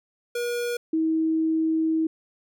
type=tone pair in turn; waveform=square / sine; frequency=479.8 / 320.2 Hz; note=A#4 / D#4; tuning=+50 / +50 cents; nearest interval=perfect fifth; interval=700 cents; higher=first; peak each=-26 / -20 dBFS; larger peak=second; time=0.35-0.77 / 0.93-2.07 s; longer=second; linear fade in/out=5 ms; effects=none